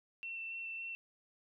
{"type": "tone with vibrato", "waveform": "sine", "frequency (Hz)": 2694, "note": "E7", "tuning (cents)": 37, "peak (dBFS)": -40, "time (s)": [0.23, 0.95], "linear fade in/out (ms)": 0, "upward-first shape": "square", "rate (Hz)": 3.6, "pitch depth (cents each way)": 9, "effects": []}